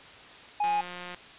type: tone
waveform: triangle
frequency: 830.6 Hz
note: G#5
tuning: in tune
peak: -22 dBFS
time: 0.6-0.81 s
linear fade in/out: 5 ms
type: click train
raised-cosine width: 0.3 ms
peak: -24 dBFS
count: 91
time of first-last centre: 0.64-1.146 s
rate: 178 Hz
effects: white hiss -48 dBFS RMS until 1.38 s + resampled to 8000 Hz